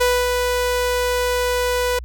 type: tone with ADSR envelope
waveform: sawtooth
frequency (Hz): 493.9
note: B4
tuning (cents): 0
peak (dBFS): -10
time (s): 0-1.99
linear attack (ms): 13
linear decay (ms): 250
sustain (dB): -4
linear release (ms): 4
effects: added 60 Hz sine -30 dBFS peak until 2.04 s

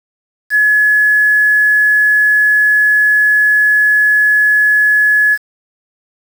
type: tone with quantisation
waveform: sine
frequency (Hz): 1700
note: G#6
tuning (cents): +40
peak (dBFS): -7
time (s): 0.5-5.38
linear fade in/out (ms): 50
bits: 5
effects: none

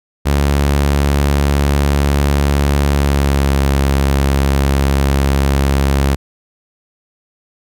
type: tone with pitch glide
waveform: sawtooth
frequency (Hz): 71 to 68.9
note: C#2 to C#2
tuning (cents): +42 to -10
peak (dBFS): -7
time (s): 0.25-6.16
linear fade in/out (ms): 20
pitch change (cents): -52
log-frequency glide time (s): 2.92-3.6
effects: none

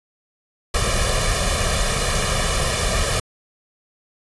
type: noise with comb filter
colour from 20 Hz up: pink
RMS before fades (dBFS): -20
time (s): 0.74-3.2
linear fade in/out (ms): 5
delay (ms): 1.7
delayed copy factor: +0.8
effects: resampled to 24000 Hz

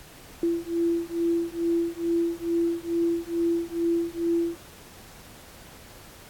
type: beating tone pair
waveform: sine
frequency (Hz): 336.7 / 339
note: E4 / E4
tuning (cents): +37 / +49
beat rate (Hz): 2.3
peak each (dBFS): -26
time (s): 0.43-4.57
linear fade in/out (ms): 2
effects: pink hiss -48 dBFS RMS until 6.29 s + AAC 64 kbps

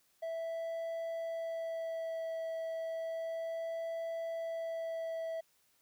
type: tone with vibrato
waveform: triangle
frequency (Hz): 657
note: E5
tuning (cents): -6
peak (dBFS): -34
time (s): 0.22-5.41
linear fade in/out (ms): 10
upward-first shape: sine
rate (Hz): 0.32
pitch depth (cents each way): 11
effects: white hiss -72 dBFS RMS until 5.81 s

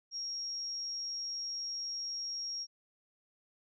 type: tone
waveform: sine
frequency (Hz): 5588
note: F8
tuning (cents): 0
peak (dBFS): -36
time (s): 0.11-2.67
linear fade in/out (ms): 50
effects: none

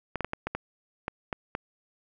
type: clicks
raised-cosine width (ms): 0.5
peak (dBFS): -15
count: 9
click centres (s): 0.157 / 0.207 / 0.246 / 0.334 / 0.47 / 0.55 / 1.081 / 1.328 / 1.551
effects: none

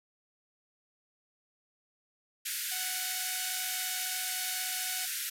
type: band-pass noise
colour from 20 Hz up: white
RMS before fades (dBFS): -36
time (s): 2.45-5.3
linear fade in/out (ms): 10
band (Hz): 1400 to 15000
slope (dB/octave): 96
type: tone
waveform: 5% pulse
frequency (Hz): 740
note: F#5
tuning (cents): 0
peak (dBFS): -26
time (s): 2.71-5.06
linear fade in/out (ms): 10
effects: none

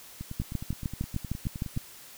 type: two click trains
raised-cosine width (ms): 5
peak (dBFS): -24 / -17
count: 16 / 10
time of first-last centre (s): 0.21-1.766 / 0.4-1.774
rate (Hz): 9.64 / 6.55
effects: white hiss -49 dBFS RMS until 2.17 s

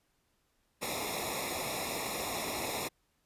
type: noise with comb filter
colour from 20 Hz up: pink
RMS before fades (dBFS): -36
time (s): 0.81-2.89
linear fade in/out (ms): 20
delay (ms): 0.65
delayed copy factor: -1
effects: pink hiss -75 dBFS RMS until 3.25 s + resampled to 32000 Hz

